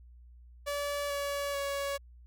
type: tone with pitch steps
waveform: sawtooth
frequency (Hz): 575 / 567.7 / 560.6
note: D5 / C#5 / C#5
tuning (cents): -37 / +41 / +19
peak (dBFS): -28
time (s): 0.66-1.98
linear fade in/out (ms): 20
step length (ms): 440
effects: added 60 Hz sine -51 dBFS peak until 2.26 s